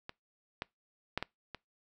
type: clicks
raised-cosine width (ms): 0.3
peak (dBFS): -25 / -19 / -15 / -18 / -25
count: 5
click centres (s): 0.094 / 0.621 / 1.176 / 1.226 / 1.547
effects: noise-tail reverb RT60 0.2 s tail -25 dB re dry

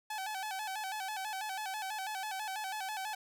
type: tone with vibrato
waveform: sawtooth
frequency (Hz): 810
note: G#5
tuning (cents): -43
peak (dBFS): -33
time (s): 0.1-3.15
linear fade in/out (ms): 5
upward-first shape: square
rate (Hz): 6.1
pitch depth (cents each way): 100
effects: none

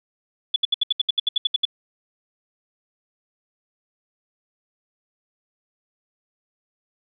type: tone bursts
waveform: sine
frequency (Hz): 3442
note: A7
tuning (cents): -39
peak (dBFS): -15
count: 13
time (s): 0.54-1.653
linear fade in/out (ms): 5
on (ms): 21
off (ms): 70
effects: none

